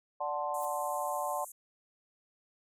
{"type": "chord", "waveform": "sine", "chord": "D dominant seventh", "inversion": "none", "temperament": "equal", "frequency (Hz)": [587.3, 740, 880, 1046.5], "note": ["D5", "F#5", "A5", "C6"], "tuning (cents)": [0, 0, 0, 0], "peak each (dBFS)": -37, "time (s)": [0.2, 1.45], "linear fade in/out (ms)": 10}
{"type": "noise with exponential growth", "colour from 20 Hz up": "violet", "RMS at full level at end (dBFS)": -43, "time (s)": [0.54, 0.65], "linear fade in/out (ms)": 2, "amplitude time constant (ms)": 22}
{"type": "band-pass noise", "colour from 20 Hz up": "white", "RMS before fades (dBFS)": -48, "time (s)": [0.54, 1.52], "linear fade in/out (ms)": 5, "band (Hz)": [6600, 13000], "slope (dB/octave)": 96}
{"effects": []}